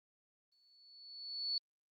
sine tone with exponential growth, 4435 Hz, C#8, in tune, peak -32 dBFS, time 0.52-1.58 s, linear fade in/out 2 ms, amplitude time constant 230 ms, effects Opus 24 kbps

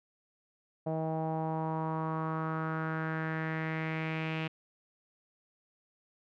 sawtooth tone with low-pass filter sweep, 159.4 Hz, D#3, 42 cents sharp, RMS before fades -34 dBFS, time 0.86-4.48 s, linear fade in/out 10 ms, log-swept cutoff 680 to 2700 Hz, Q 4, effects none

